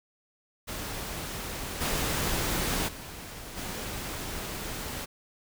pink noise with level steps, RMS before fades -36 / -29 / -42 / -36 dBFS, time 0.67-5.06 s, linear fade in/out 20 ms, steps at 1.8 / 2.87 / 3.56 s, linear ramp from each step 20 ms, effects none

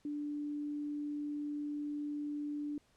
sine tone, 293.7 Hz, D4, in tune, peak -36 dBFS, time 0.05-2.78 s, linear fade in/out 2 ms, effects pink hiss -71 dBFS RMS until 2.96 s + low-pass 9000 Hz 12 dB/octave

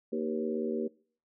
harmonic tone with a mistuned harmonic, 78 Hz, D#2, 5 cents sharp, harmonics 3 / 4 / 5 / 6 / 7, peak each -34 / -39 / -34 / -37 / -42 dBFS, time 0.12-0.88 s, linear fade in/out 10 ms, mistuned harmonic 6, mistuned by +43 cents, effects noise-tail reverb RT60 0.5 s tail -24 dB re dry

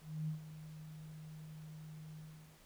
sine tone with ADSR envelope, 155.56 Hz, D#3, in tune, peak -35 dBFS, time 0.01-2.61 s, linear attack 270 ms, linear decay 110 ms, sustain -13 dB, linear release 430 ms, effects pink hiss -64 dBFS RMS until 2.65 s

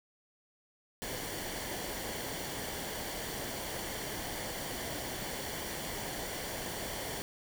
pink noise with comb filter, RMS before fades -39 dBFS, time 1.02-7.22 s, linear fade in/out 0 ms, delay 0.78 ms, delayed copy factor -0.5, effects none

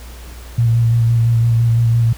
sine tone with vibrato, 116.2 Hz, A#2, 5 cents flat, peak -10 dBFS, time 0.58-2.13 s, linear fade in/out 5 ms, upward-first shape square, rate 5.9 Hz, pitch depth 18 cents each way, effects added 60 Hz sine -32 dBFS peak until 2.17 s + pink hiss -40 dBFS RMS until 2.17 s

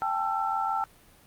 sine tone cluster, 789 / 875 / 1338 Hz, G5 / A5 / E6, +11 / -10 / +25 cents, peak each -30 dBFS, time 0.02-0.84 s, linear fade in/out 0 ms, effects pink hiss -57 dBFS RMS until 1.26 s + Opus 48 kbps

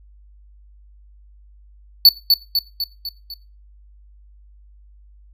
square tone with echo, 4477 Hz, C#8, 16 cents sharp, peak -5 dBFS, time 2.05-2.09 s, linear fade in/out 2 ms, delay 250 ms, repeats 5, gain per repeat -5 dB, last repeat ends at 3.34 s, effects noise-tail reverb RT60 0.3 s tail -19 dB re dry + added 50 Hz sine -45 dBFS peak until 5.33 s

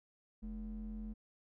triangle ring-modulated tone, 130.81 Hz, C3, in tune, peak -35 dBFS, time 0.42-1.14 s, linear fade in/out 20 ms, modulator 84.7 Hz, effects tanh soft clip ceiling -34 dBFS

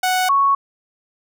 sawtooth / sine tone pair in turn, 740 / 1108.7 Hz, F#5 / C#6, 0 / 0 cents, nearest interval perfect fifth, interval 700 cents, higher second, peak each -12 dBFS, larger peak neither, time 0.03-0.29 / 0.29-0.55 s, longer neither, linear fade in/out 5 ms, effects none

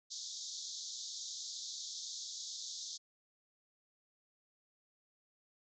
white band-pass noise, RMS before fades -45 dBFS, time 0.1-2.98 s, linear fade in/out 20 ms, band 3500 to 7000 Hz, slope 96 dB/octave, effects none

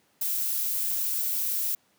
violet noise, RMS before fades -28 dBFS, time 0.21-1.75 s, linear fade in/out 5 ms, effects pink hiss -66 dBFS RMS until 1.98 s + high-pass 150 Hz 12 dB/octave

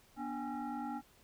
sine tone with frequency modulation, 292.4 Hz, D4, 7 cents flat, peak -37 dBFS, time 0.16-1.02 s, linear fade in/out 50 ms, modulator 535 Hz, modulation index 1.5, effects pink hiss -65 dBFS RMS until 1.23 s

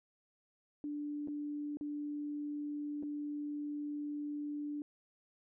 sine tone with dropouts, 293.7 Hz, D4, in tune, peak -37 dBFS, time 0.84-4.82 s, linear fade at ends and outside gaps 1 ms, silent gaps 1.275-1.283 / 1.771-1.81 / 3.027-3.033 s, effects none

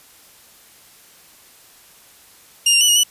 20% pulse tone with pitch steps, 2821 / 2781 / 2964 / 2873 / 2965 Hz, F7 / F7 / F#7 / F7 / F#7, +17 / -8 / +2 / +48 / +3 cents, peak -6 dBFS, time 2.66-3.035 s, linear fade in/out 5 ms, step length 75 ms, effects white hiss -48 dBFS RMS until 3.1 s + resampled to 32000 Hz

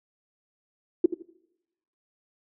sine tone with echo, 347.3 Hz, F4, 10 cents flat, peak -13 dBFS, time 1.04-1.06 s, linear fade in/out 5 ms, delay 82 ms, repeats 3, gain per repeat -12 dB, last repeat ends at 1.306 s, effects noise-tail reverb RT60 0.9 s tail -22 dB re dry

